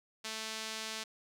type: tone with band-pass filter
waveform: sawtooth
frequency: 220 Hz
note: A3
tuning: in tune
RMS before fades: -41 dBFS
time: 0.24-1.04 s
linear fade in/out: 10 ms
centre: 4700 Hz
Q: 0.85
effects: none

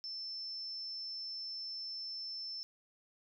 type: tone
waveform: sine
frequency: 5310 Hz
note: E8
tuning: 12 cents sharp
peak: -40 dBFS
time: 0.04-2.63 s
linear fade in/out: 0 ms
effects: none

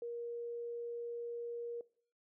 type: tone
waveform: sine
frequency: 472.3 Hz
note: A#4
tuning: 23 cents sharp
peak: -39 dBFS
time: 0.02-1.81 s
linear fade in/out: 2 ms
effects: noise-tail reverb RT60 0.5 s tail -21 dB re dry

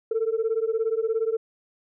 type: beating tone pair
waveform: sine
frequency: 440 / 457 Hz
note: A4 / A#4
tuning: 0 / -34 cents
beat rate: 17 Hz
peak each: -24 dBFS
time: 0.11-1.37 s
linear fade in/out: 5 ms
effects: tanh soft clip ceiling -17 dBFS

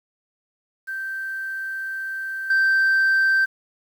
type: tone with level steps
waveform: sine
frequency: 1561 Hz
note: G6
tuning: 8 cents flat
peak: -26 / -13 dBFS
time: 0.87-3.46 s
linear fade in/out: 20 ms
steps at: 2.5 s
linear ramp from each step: 5 ms
effects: tanh soft clip ceiling -14 dBFS + 8-bit

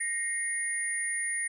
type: tone cluster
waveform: sine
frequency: 1861 / 2129 / 9570 Hz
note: A#6 / C7 / D9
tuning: -3 / +30 / +32 cents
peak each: -33 / -39 / -31 dBFS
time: 0-1.48 s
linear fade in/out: 10 ms
effects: none

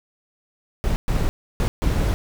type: noise bursts at uneven times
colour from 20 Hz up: brown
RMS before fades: -20 dBFS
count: 4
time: 0.84-0.96 / 1.08-1.29 / 1.6-1.68 / 1.82-2.14 s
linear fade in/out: 0 ms
effects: none

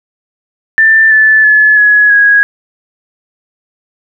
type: tone with pitch steps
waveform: sine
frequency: 1778 / 1746.4 / 1715.5 / 1685 / 1655.1 Hz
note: A6 / A6 / A6 / G#6 / G#6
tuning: +18 / -13 / -44 / +25 / -6 cents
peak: -3 dBFS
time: 0.78-2.43 s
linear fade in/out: 0 ms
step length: 330 ms
effects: none

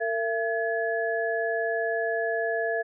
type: tone cluster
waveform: sine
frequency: 454.8 / 674 / 1700 Hz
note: A#4 / E5 / G#6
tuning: -43 / +38 / +40 cents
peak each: -29 / -28 / -30 dBFS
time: 0-2.83 s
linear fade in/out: 20 ms
effects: none

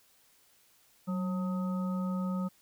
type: harmonic tone with a mistuned harmonic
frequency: 180 Hz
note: F#3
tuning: 47 cents flat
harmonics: 1 / 3 / 5 / 7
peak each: -30 / -43 / -48 / -43 dBFS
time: 1.07-2.49 s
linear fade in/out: 20 ms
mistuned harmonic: 1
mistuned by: +67 cents
effects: white hiss -65 dBFS RMS until 2.61 s

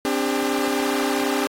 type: chord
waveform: sawtooth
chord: C suspended second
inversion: none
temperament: equal with one note detuned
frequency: 261.6 / 293.7 / 401.6 Hz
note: C4 / D4 / G4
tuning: 0 / 0 / +42 cents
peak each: -21 dBFS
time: 0.05-1.47 s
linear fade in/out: 0 ms
effects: AAC 48 kbps

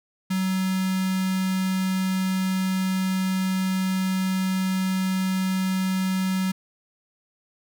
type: tone with notch filter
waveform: square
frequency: 188.3 Hz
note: F#3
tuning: 31 cents sharp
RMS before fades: -24 dBFS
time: 0.3-6.52 s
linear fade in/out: 10 ms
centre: 610 Hz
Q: 0.85
effects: none

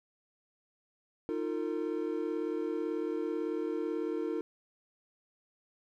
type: chord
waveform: triangle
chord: Eb suspended second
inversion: none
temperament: equal with one note detuned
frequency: 311.1 / 349.2 / 454.2 Hz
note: Eb4 / F4 / Bb4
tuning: 0 / 0 / -45 cents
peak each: -34 dBFS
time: 1.29-4.41 s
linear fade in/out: 0 ms
effects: none

